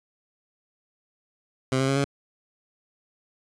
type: tone with pitch steps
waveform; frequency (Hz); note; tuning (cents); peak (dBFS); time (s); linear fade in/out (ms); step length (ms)
15% pulse; 131 / 133.91 / 136.88 / 139.92; C3 / C3 / C#3 / C#3; +2 / +41 / -22 / +17; -15; 1.72-2.044; 2; 81
effects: resampled to 22050 Hz